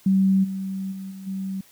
sine tone with level steps, 192 Hz, G3, 36 cents flat, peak -15 / -26 / -31 / -35 / -26 dBFS, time 0.06-1.61 s, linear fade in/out 5 ms, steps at 0.43 / 0.91 / 1.1 / 1.26 s, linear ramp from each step 20 ms, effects white hiss -54 dBFS RMS until 1.71 s

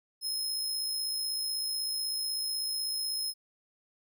sawtooth tone with amplitude modulation, 5150 Hz, E8, 41 cents flat, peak -27 dBFS, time 0.21-3.34 s, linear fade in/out 50 ms, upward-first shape sine, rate 56.1 Hz, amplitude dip 30%, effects none

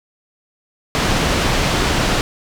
pink low-pass noise, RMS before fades -17 dBFS, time 0.95-2.21 s, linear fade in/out 0 ms, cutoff 5600 Hz, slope 12 dB/octave, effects none

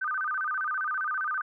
sine tone with vibrato, 1365 Hz, F6, 40 cents flat, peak -27 dBFS, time 0.01-1.42 s, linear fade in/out 10 ms, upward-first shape square, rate 15 Hz, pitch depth 200 cents each way, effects none

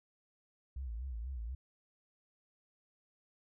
sine tone with vibrato, 60.9 Hz, B1, 24 cents flat, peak -38 dBFS, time 0.76-1.55 s, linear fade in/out 5 ms, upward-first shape sine, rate 4.1 Hz, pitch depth 180 cents each way, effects none

